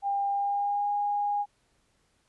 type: tone with pitch glide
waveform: sine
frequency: 800 to 819.6 Hz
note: G5 to G#5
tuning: +35 to -23 cents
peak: -25 dBFS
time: 0.02-1.46 s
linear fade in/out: 50 ms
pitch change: +42 cents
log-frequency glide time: 0.3-0.9 s
effects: pink hiss -70 dBFS RMS until 2.28 s + resampled to 24000 Hz